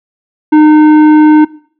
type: tone with tanh clipping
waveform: triangle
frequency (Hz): 305.6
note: D#4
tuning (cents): -31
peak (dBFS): -3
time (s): 0.52-1.45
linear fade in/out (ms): 10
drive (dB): 15
effects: noise-tail reverb RT60 0.5 s tail -20 dB re dry